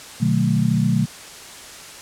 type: chord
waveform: sine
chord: B dominant seventh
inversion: none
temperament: equal with one note detuned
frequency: 123.47 / 152.1 / 185 / 220 Hz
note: B2 / D#3 / F#3 / A3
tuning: 0 / -39 / 0 / 0 cents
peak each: -21 dBFS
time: 0.2-1.06 s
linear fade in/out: 20 ms
effects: white hiss -38 dBFS RMS until 2.01 s + low-pass 9000 Hz 12 dB/octave